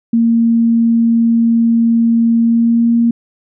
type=tone with pitch glide; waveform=sine; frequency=230.7 to 233.5 Hz; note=A#3 to A#3; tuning=-18 to +3 cents; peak=-8 dBFS; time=0.13-3.11 s; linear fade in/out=5 ms; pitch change=+21 cents; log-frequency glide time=2.4-2.94 s; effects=none